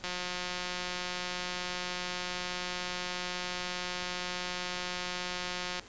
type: click train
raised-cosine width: 0.2 ms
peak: -18 dBFS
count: 1037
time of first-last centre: 0.04-5.796 s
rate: 180 Hz
effects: pink hiss -52 dBFS RMS until 5.88 s + resampled to 16000 Hz